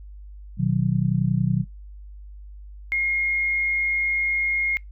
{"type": "chord", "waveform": "sine", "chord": "B major", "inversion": "none", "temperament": "just", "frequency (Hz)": [123.47, 154.34, 185.21], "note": ["B2", "D#3", "F#3"], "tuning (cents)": [0, -14, 2], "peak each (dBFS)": -23, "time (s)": [0.57, 1.65], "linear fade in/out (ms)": 50}
{"type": "tone", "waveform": "sine", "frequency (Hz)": 2144, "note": "C7", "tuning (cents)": 42, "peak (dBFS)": -20, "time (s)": [2.92, 4.77], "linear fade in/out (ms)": 0}
{"effects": ["noise-tail reverb RT60 0.2 s tail -26 dB re dry", "added 50 Hz sine -38 dBFS peak until 4.91 s"]}